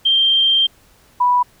sine tone pair in turn, 3164 / 984.3 Hz, G7 / B5, +15 / -6 cents, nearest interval octave + minor sixth, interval 2021 cents, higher first, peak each -11 dBFS, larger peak neither, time 0.05-0.67 / 1.2-1.43 s, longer first, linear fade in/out 10 ms, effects pink hiss -52 dBFS RMS until 1.6 s

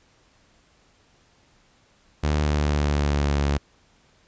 sawtooth tone with pitch glide, 74.8 to 71.26 Hz, D2 to C#2, +32 to +48 cents, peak -16 dBFS, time 2.23-3.58 s, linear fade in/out 10 ms, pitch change -84 cents, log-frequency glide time 2.38-3.41 s, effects pink hiss -60 dBFS RMS until 4.27 s + resampled to 16000 Hz

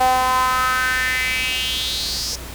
sawtooth tone with high-pass filter sweep, 255.9 Hz, C4, 38 cents flat, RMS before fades -20 dBFS, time 0-2.36 s, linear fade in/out 10 ms, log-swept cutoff 730 to 5500 Hz, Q 5.1, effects added 60 Hz sine -35 dBFS peak until 2.54 s + pink hiss -35 dBFS RMS until 2.54 s

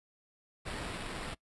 pink noise with sample-and-hold, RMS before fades -40 dBFS, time 0.65-1.35 s, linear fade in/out 20 ms, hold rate 6300 Hz, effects noise-tail reverb RT60 0.1 s tail -22 dB re dry + resampled to 24000 Hz

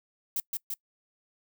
violet noise with echo, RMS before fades -30 dBFS, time 0.36-0.4 s, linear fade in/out 2 ms, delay 170 ms, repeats 2, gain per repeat -2 dB, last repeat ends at 0.74 s, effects noise-tail reverb RT60 0.1 s tail -24 dB re dry

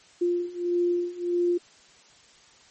sine beating tone pair, 349.2 / 350.8 Hz, F4 / F4, 0 / +8 cents, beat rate 1.6 Hz, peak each -27 / -25 dBFS, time 0.21-1.58 s, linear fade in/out 10 ms, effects white hiss -55 dBFS RMS until 2.7 s + MP3 32 kbps

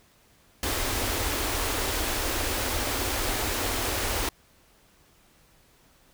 pink band-stop noise, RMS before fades -28 dBFS, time 0.63-4.29 s, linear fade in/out 2 ms, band 110 to 240 Hz, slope 48 dB/octave, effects pink hiss -60 dBFS RMS until 6.13 s

